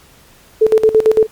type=tone with tremolo; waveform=sine; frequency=437.7 Hz; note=A4; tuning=9 cents flat; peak=-5 dBFS; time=0.61-1.27 s; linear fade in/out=10 ms; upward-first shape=square; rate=8.9 Hz; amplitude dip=80%; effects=pink hiss -46 dBFS RMS until 1.31 s + MP3 96 kbps

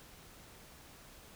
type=silence; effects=pink hiss -56 dBFS RMS until 1.35 s

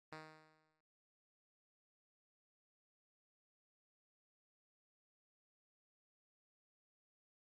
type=tone with exponential decay; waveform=5% pulse; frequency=156.4 Hz; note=D#3; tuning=9 cents sharp; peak=-36 dBFS; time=0.12-0.81 s; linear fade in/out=5 ms; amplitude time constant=150 ms; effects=low-pass 5000 Hz 12 dB/octave + Opus 48 kbps

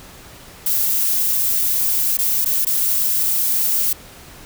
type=noise with dropouts; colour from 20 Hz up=violet; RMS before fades=-18 dBFS; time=0.66-3.93 s; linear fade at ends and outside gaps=5 ms; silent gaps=2.172-2.187 / 2.447-2.457 / 2.65-2.667 s; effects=pink hiss -41 dBFS RMS until 4.45 s

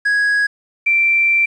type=tone pair in turn; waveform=triangle / sine; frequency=1661.2 / 2349 Hz; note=G#6 / D7; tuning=0 / 0 cents; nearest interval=tritone; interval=600 cents; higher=second; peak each=-11 dBFS; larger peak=neither; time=0.05-0.47 / 0.86-1.46 s; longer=second; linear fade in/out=10 ms; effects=resampled to 22050 Hz + 8-bit

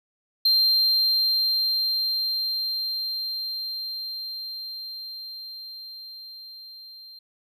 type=tone with level ramp; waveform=triangle; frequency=4165 Hz; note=C8; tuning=9 cents flat; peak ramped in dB=-15 to -41 dBFS; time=0.45-7.19 s; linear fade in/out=5 ms; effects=none

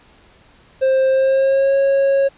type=tone with pitch glide; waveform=triangle; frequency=528 to 548.5 Hz; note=C5 to C#5; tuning=+16 to -18 cents; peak=-10 dBFS; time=0.81-2.29 s; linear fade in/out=20 ms; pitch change=+66 cents; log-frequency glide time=1.1-1.76 s; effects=pink hiss -50 dBFS RMS until 2.37 s + resampled to 8000 Hz

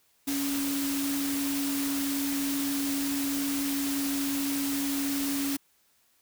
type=tone in noise; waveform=sine; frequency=278.8 Hz; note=C#4; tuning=10 cents sharp; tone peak=-28 dBFS; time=0.27-5.57 s; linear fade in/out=10 ms; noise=white; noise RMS=-34 dBFS; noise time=0.27-5.57 s; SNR=+3 dB; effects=white hiss -67 dBFS RMS until 6.21 s

